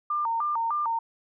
sine tone with vibrato, 1046.5 Hz, C6, in tune, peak -24 dBFS, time 0.1-0.99 s, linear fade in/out 5 ms, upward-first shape square, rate 3.3 Hz, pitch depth 230 cents each way, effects none

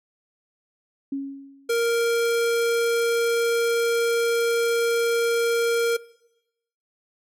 sine tone with exponential decay, 275.4 Hz, C#4, 11 cents flat, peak -23 dBFS, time 1.12-1.91 s, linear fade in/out 5 ms, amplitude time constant 170 ms
square tone, 466.2 Hz, A#4, in tune, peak -20 dBFS, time 1.69-5.97 s, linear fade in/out 10 ms
effects noise-tail reverb RT60 0.9 s tail -21 dB re dry + MP3 64 kbps

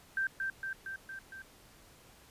sine tone with echo, 1568 Hz, G6, in tune, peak -29 dBFS, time 0.17-0.27 s, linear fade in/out 2 ms, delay 230 ms, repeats 5, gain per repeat -3 dB, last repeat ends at 1.42 s, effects pink hiss -59 dBFS RMS until 2.3 s + resampled to 32000 Hz

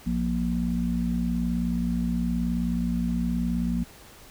harmonic tone, 59 Hz, A#1, 22 cents sharp, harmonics 1 / 3 / 4, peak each -30 / -27 / -27 dBFS, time 0.06-3.84 s, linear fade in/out 10 ms, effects pink hiss -49 dBFS RMS until 4.3 s

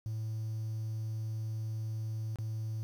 triangle tone with dropouts, 110 Hz, A2, in tune, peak -31 dBFS, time 0.06-2.83 s, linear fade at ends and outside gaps 0 ms, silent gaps 2.358-2.386 s, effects tanh soft clip ceiling -29 dBFS + 10-bit

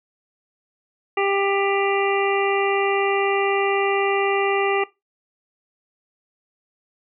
harmonic tone, 396 Hz, G4, 18 cents sharp, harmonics 1 / 2 / 3 / 5 / 6 / 7, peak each -21 / -24 / -26 / -28 / -29 / -29 dBFS, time 1.17-4.84 s, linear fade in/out 5 ms, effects noise-tail reverb RT60 0.2 s tail -19 dB re dry

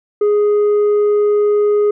sine tone with tanh clipping, 415.3 Hz, G#4, in tune, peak -11 dBFS, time 0.21-1.91 s, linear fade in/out 5 ms, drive 3 dB, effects none

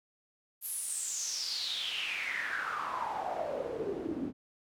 pink noise with band-pass filter sweep, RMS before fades -36 dBFS, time 0.61-4.33 s, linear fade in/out 50 ms, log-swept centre 12000 to 250 Hz, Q 7.2, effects none

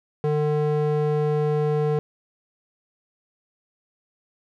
square tone with band-pass filter, 150 Hz, D3, 37 cents sharp, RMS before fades -22 dBFS, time 0.24-1.99 s, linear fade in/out 0 ms, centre 390 Hz, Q 1.5, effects none

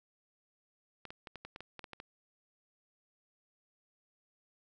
clicks, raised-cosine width 0.3 ms, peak -29 dBFS, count 11, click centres 1.053 / 1.105 / 1.272 / 1.357 / 1.45 / 1.561 / 1.606 / 1.793 / 1.842 / 1.933 / 2.001 s, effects none

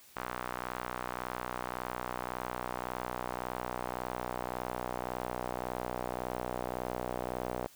sawtooth tone with band-pass filter sweep, 61.8 Hz, B1, 2 cents sharp, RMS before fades -38 dBFS, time 0.16-7.67 s, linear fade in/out 0 ms, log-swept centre 1200 to 650 Hz, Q 1.5, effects white hiss -58 dBFS RMS until 7.75 s

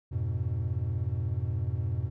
triangle chord, F diminished, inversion none, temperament equal, 87.31 / 103.83 / 123.47 Hz, F2 / Ab2 / Cb3, 0 / 0 / 0 cents, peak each -30 dBFS, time 0.11-2.1 s, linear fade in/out 20 ms, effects tanh soft clip ceiling -17 dBFS

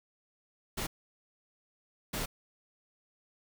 pink noise bursts at uneven times, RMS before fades -35 dBFS, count 2, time 0.77-0.87 / 2.13-2.26 s, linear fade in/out 10 ms, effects none

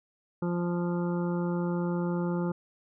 harmonic tone, 174.4 Hz, F3, 2 cents flat, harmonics 1 / 2 / 3 / 5 / 6 / 7 / 8, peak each -28 / -33 / -38 / -41 / -49 / -45 / -47 dBFS, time 0.42-2.52 s, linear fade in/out 5 ms, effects none

